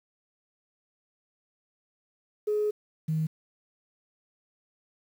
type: tone pair in turn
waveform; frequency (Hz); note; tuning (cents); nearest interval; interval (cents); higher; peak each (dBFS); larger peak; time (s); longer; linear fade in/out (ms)
sine; 421.1 / 157.73; G#4 / D#3; +24 / +24; octave + perfect fourth; 1700; first; -23 / -24; first; 2.47-2.71 / 3.08-3.27; first; 10
effects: tanh soft clip ceiling -19 dBFS + 9-bit